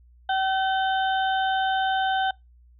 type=harmonic tone with a mistuned harmonic; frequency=765 Hz; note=G5; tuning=42 cents flat; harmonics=1 / 2 / 4 / 5; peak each=-22 / -28 / -34 / -36 dBFS; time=0.29-2.31 s; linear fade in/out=5 ms; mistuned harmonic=5; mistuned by=-95 cents; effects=noise-tail reverb RT60 0.2 s tail -24 dB re dry + added 60 Hz sine -51 dBFS peak until 2.79 s